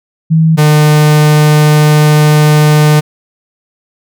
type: tone pair in turn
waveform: sine / 45% pulse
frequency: 160.8 / 151.14 Hz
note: E3 / D#3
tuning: -43 / -50 cents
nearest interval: minor second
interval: 107 cents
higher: first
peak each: -4 dBFS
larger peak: neither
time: 0.3-0.57 / 0.57-3.01 s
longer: second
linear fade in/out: 20 ms
effects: none